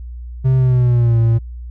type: tone with pitch glide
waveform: triangle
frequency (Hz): 130.81 to 114.54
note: C3 to A#2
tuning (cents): 0 to -30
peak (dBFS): -8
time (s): 0.44-1.39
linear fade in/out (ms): 20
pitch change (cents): -230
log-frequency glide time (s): 0.56-1.19
effects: added 60 Hz sine -27 dBFS peak until 1.7 s